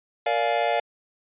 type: chord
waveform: square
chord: Bb dominant seventh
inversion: none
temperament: just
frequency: 466.2 / 582.7 / 699.2 / 839.1 Hz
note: Bb4 / D5 / F5 / Ab5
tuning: 0 / -14 / +2 / +18 cents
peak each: -30 / -27 / -25 / -29 dBFS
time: 0.26-0.8 s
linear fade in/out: 5 ms
effects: resampled to 8000 Hz